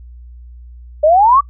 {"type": "exponential sweep", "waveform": "sine", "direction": "up", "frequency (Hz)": [585, 1165], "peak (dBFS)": -6, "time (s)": [1.03, 1.41], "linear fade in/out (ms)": 10, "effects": ["noise-tail reverb RT60 0.1 s tail -23 dB re dry", "added 60 Hz sine -33 dBFS peak until 1.49 s"]}